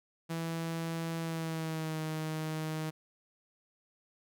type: tone with pitch glide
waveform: sawtooth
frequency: 164.81 to 157 Hz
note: E3 to D#3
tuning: 0 to +16 cents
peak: -30 dBFS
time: 0.29-2.91 s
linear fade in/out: 20 ms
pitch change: -84 cents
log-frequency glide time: 1.2-2.01 s
effects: none